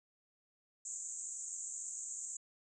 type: band-pass noise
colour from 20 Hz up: pink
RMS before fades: -44 dBFS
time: 0.85-2.37 s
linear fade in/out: 5 ms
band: 6700 to 7900 Hz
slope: 96 dB/octave
effects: none